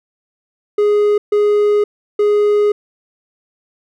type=tone bursts at uneven times; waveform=triangle; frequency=415.3 Hz; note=G#4; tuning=in tune; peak=-8 dBFS; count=3; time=0.78-1.18 / 1.32-1.84 / 2.19-2.72 s; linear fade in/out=5 ms; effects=none